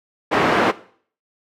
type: band-pass noise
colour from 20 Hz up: pink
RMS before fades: -17 dBFS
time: 0.31-0.72 s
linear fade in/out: 20 ms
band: 270 to 1800 Hz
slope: 12 dB/octave
effects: noise-tail reverb RT60 0.5 s tail -17 dB re dry